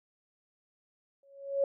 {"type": "tone with exponential growth", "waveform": "sine", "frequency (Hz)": 554.4, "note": "C#5", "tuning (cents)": 0, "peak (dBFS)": -22, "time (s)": [1.23, 1.64], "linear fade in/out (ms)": 2, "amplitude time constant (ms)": 88, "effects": []}